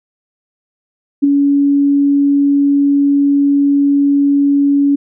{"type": "tone with ADSR envelope", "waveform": "sine", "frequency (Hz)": 282.5, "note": "C#4", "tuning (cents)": 33, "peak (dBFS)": -4, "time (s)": [1.22, 4.96], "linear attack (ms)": 20, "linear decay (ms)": 10, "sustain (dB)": -4, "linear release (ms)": 12, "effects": []}